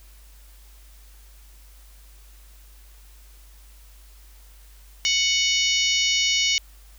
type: harmonic tone with a mistuned harmonic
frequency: 740 Hz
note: F#5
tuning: in tune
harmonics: 3 / 4 / 5 / 6 / 7 / 8 / 9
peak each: -25 / -23 / -28 / -29 / -30 / -27 / -31 dBFS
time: 5.05-6.58 s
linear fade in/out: 0 ms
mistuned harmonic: 8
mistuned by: -57 cents
effects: added 50 Hz sine -46 dBFS peak until 6.98 s + white hiss -55 dBFS RMS until 6.98 s